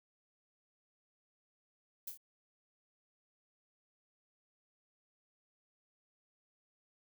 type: noise with echo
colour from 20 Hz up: violet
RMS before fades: -42 dBFS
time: 2.07-2.1 s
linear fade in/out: 5 ms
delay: 25 ms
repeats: 3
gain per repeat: -5 dB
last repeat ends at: 2.175 s
effects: none